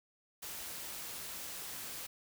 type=noise; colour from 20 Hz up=white; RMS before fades=-44 dBFS; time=0.42-2.07 s; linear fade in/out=10 ms; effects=none